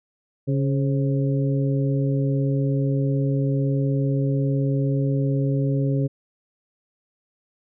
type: harmonic tone with a mistuned harmonic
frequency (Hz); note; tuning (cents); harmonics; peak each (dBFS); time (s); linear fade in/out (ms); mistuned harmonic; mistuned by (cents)
138.59; C#3; 0; 1 / 2 / 3 / 4; -20 / -26 / -30 / -32; 0.47-6.08; 20; 4; -56
effects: none